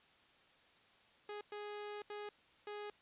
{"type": "tone bursts at uneven times", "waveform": "sawtooth", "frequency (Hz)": 415.3, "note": "G#4", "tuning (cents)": 0, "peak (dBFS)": -40, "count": 4, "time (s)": [[1.29, 1.41], [1.52, 2.02], [2.1, 2.29], [2.67, 2.9]], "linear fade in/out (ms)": 2, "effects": ["white hiss -67 dBFS RMS until 3.01 s", "resampled to 8000 Hz"]}